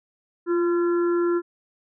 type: harmonic tone with a mistuned harmonic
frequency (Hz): 341.9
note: F4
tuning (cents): -37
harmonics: 1 / 3 / 4 / 5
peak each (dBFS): -19 / -36 / -32 / -41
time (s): 0.46-1.42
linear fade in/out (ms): 50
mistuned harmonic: 1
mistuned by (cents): +27
effects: none